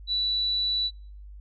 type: tone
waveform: sine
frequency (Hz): 3951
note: B7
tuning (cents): 0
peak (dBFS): -23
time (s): 0.07-0.91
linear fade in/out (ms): 50
effects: noise-tail reverb RT60 0.4 s tail -24 dB re dry + added 50 Hz sine -41 dBFS peak until 1.4 s